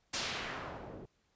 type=noise with low-pass filter sweep; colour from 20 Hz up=white; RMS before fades=-41 dBFS; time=0.13-1.06 s; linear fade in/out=10 ms; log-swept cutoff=6500 to 320 Hz; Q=0.99; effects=pink hiss -75 dBFS RMS until 1.35 s + resampled to 16000 Hz